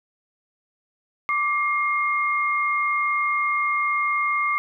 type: tone pair together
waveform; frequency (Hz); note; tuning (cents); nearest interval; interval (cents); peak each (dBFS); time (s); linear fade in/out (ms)
sine; 1171.2 / 2132; D6 / C7; -5 / +32; minor seventh; 1037; -22 / -23; 1.29-4.58; 0
effects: none